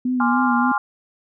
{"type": "tone with vibrato", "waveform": "sine", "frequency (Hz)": 246.9, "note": "B3", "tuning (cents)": 0, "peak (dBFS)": -18, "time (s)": [0.05, 0.72], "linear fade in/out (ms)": 5, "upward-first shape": "sine", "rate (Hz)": 3.4, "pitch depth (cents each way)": 50}
{"type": "chord", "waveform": "sine", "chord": "D half-diminished seventh", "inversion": "second", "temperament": "equal", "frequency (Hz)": [830.6, 1046.5, 1174.7, 1396.9], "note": ["Ab5", "C6", "D6", "F6"], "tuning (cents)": [0, 0, 0, 0], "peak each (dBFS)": [-22, -23, -26, -23], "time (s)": [0.2, 0.78], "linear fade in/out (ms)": 2}
{"effects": []}